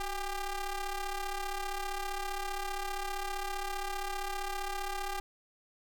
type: ring-modulated tone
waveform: sawtooth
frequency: 395.4 Hz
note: G4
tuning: 15 cents sharp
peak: -27 dBFS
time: 0-5.2 s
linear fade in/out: 0 ms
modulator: 413 Hz
effects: none